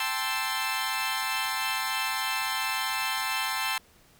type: chord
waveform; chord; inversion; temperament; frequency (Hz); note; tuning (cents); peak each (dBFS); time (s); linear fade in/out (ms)
15% pulse; A minor seventh; third; equal; 784 / 880 / 1046.5 / 1318.5; G5 / A5 / C6 / E6; 0 / 0 / 0 / 0; -29 / -26 / -25 / -28; 0-3.78; 2
effects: pink hiss -59 dBFS RMS until 4.19 s